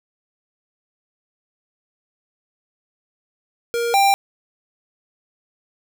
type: tone pair in turn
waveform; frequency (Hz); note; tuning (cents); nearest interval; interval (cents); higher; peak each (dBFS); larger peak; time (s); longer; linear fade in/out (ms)
square; 470.2 / 790.8; A#4 / G5; +15 / +15; major sixth; 900; second; -20 / -13; second; 3.74-3.94 / 3.94-4.14; neither; 0
effects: none